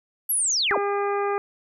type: linear sweep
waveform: sine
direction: down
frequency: 11870 to 164.81 Hz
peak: -20 dBFS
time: 0.29-0.78 s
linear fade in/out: 10 ms
type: harmonic tone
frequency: 403.8 Hz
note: G#4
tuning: 49 cents flat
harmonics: 1 / 2 / 3 / 4 / 5 / 6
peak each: -24 / -28 / -29 / -37 / -39 / -41 dBFS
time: 0.71-1.38 s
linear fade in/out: 0 ms
effects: none